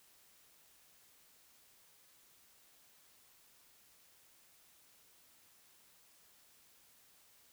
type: silence
effects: white hiss -66 dBFS RMS until 7.52 s